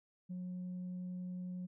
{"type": "tone", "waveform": "sine", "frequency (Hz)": 181.1, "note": "F#3", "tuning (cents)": -37, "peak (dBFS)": -38, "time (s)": [0.29, 1.67], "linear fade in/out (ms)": 20, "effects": ["tanh soft clip ceiling -38 dBFS"]}